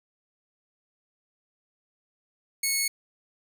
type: tone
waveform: 10% pulse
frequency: 2198 Hz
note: C#7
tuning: 15 cents flat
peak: -15 dBFS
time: 2.63-2.88 s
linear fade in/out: 5 ms
effects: none